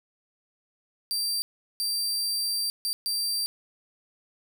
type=tone bursts at uneven times; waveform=sawtooth; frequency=4699 Hz; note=D8; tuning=in tune; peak=-23 dBFS; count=4; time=1.11-1.42 / 1.8-2.7 / 2.85-2.93 / 3.06-3.46 s; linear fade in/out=0 ms; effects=none